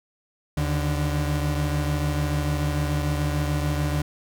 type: tone pair together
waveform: 35% pulse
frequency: 76.7 / 146.6 Hz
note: D#2 / D3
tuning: -24 / -3 cents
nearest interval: major seventh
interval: 1121 cents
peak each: -24 / -23 dBFS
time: 0.57-4.02 s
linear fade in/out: 5 ms
effects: none